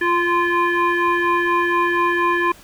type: tone with frequency modulation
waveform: sine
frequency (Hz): 343.9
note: F4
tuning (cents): -27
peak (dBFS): -15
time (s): 0.01-2.52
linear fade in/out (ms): 5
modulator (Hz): 692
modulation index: 2.4
effects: pink hiss -45 dBFS RMS until 2.63 s